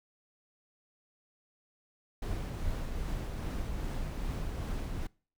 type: noise with tremolo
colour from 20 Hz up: brown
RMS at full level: -34 dBFS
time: 2.22-5.07 s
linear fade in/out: 5 ms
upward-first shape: triangle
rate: 2.5 Hz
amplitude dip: 30%
effects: noise-tail reverb RT60 0.4 s tail -24 dB re dry